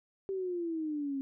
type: exponential sweep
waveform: sine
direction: down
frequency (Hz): 392 to 268.2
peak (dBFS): -32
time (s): 0.29-1.21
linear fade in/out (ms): 0
effects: none